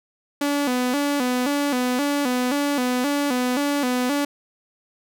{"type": "tone with vibrato", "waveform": "sawtooth", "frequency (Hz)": 267.7, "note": "C4", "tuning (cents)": 40, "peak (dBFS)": -16, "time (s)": [0.41, 4.25], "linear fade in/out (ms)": 5, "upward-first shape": "square", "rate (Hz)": 1.9, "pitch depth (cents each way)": 120, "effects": []}